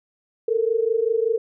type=tone pair together; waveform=sine; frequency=440.9 / 466.2 Hz; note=A4 / A#4; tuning=+4 / 0 cents; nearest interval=minor second; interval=96 cents; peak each=-21 dBFS; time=0.48-1.38 s; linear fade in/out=5 ms; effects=none